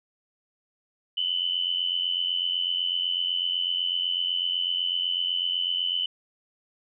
sine tone pair together, 2960 / 3048 Hz, F#7 / G7, 0 / -49 cents, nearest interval minor second, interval 51 cents, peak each -27 dBFS, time 1.17-6.06 s, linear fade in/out 5 ms, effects none

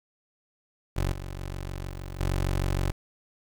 20% pulse tone with level steps, 46.46 Hz, F#1, 8 cents sharp, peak -20 / -30 / -28 / -31 / -20 dBFS, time 0.96-2.92 s, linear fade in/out 10 ms, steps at 1.12 / 1.4 / 1.9 / 2.2 s, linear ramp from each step 5 ms, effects 9-bit

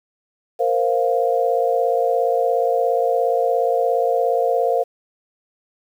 sine chord, Bb suspended second, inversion none, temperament equal, 466.2 / 523.3 / 698.5 Hz, Bb4 / C5 / F5, 0 / 0 / 0 cents, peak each -20 dBFS, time 0.59-4.84 s, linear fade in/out 20 ms, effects 8-bit

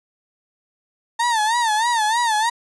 35% pulse tone with vibrato, 904 Hz, A5, 47 cents sharp, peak -15 dBFS, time 1.19-2.5 s, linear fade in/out 10 ms, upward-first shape sine, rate 3.2 Hz, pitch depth 120 cents each way, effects resampled to 24000 Hz

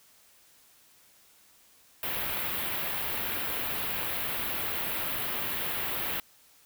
white band-stop noise, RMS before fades -32 dBFS, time 2.03-6.2 s, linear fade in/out 2 ms, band 3400 to 13000 Hz, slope 24 dB/octave, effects white hiss -60 dBFS RMS until 6.65 s

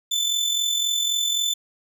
30% pulse tone with amplitude modulation, 3520 Hz, A7, in tune, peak -16 dBFS, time 0.11-1.54 s, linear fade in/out 10 ms, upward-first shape sine, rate 43.8 Hz, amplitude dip 50%, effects none

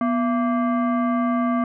sine tone with frequency modulation, 244.6 Hz, B3, 16 cents flat, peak -18 dBFS, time 0.01-1.64 s, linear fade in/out 2 ms, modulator 919 Hz, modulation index 0.85, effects none

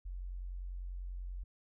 sine tone, 45.13 Hz, F#1, 42 cents flat, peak -39 dBFS, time 0.05-1.44 s, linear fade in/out 10 ms, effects none

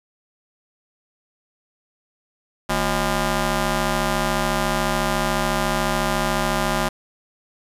10% pulse ring-modulated tone, 196 Hz, G3, in tune, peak -8 dBFS, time 2.69-6.89 s, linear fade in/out 10 ms, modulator 429 Hz, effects resampled to 32000 Hz

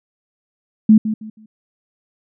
sine tone with echo, 216.8 Hz, A3, 25 cents flat, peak -5 dBFS, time 0.89-0.98 s, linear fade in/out 5 ms, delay 160 ms, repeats 3, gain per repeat -12 dB, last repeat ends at 1.46 s, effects none

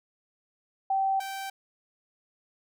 sine / sawtooth tone pair in turn, 775 / 778.4 Hz, G5 / G5, -20 / -12 cents, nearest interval unison, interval 8 cents, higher second, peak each -23 / -30 dBFS, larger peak first, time 0.9-1.2 / 1.2-1.5 s, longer neither, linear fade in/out 5 ms, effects none

